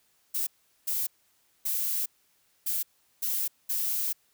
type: noise bursts at uneven times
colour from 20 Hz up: violet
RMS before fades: -29 dBFS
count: 6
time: 0.34-0.47 / 0.87-1.07 / 1.65-2.06 / 2.66-2.83 / 3.22-3.48 / 3.69-4.13 s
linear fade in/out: 10 ms
effects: white hiss -68 dBFS RMS until 4.33 s